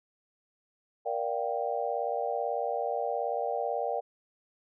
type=chord; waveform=sine; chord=G minor seventh; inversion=first; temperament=just; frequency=470.4 / 588 / 705.6 / 784 Hz; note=Bb4 / D5 / F5 / G5; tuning=+16 / +2 / +18 / 0 cents; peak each=-34 dBFS; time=1.05-4.01 s; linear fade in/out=20 ms; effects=none